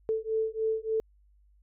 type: beating tone pair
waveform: sine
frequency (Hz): 440 / 443.4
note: A4 / A4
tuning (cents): 0 / +13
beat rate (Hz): 3.4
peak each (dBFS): -30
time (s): 0.09-1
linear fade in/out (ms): 0
effects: added 50 Hz sine -59 dBFS peak until 1.62 s